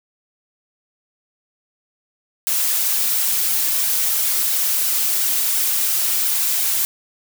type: noise with flanger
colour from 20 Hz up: blue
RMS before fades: -19 dBFS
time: 2.47-6.85 s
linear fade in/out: 0 ms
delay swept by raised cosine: 1.3 to 5.3 ms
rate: 2.9 Hz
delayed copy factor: +0.65
effects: none